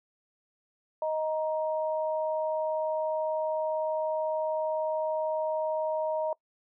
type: tone pair together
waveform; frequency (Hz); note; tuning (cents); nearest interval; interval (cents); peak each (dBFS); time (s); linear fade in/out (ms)
sine; 625.8 / 939; D#5 / A#5; +10 / +12; perfect fifth; 702; -28 / -33; 1.02-6.33; 2
effects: noise-tail reverb RT60 0.1 s tail -23 dB re dry